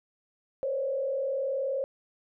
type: tone with frequency modulation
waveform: sine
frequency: 540 Hz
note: C#5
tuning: 45 cents flat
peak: -27 dBFS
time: 0.63-1.84 s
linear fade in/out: 0 ms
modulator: 39.8 Hz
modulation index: 0.84
effects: none